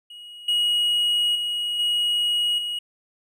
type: tone with level steps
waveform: triangle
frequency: 2898 Hz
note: F#7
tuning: 37 cents flat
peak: -37 / -17 / -22 / -18 / -24 dBFS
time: 0.1-2.79 s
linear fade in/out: 5 ms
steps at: 0.48 / 1.35 / 1.79 / 2.58 s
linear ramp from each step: 5 ms
effects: none